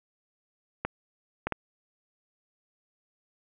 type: clicks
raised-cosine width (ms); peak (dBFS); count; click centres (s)
0.5; -13; 3; 0.85 / 1.47 / 1.523
effects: resampled to 8000 Hz + 7-bit